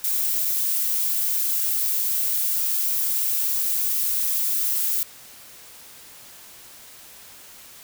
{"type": "noise with dropouts", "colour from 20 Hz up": "violet", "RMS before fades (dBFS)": -23, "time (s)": [0.04, 5.03], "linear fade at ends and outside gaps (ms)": 0, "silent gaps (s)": [0.449, 0.453], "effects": ["white hiss -45 dBFS RMS until 7.83 s"]}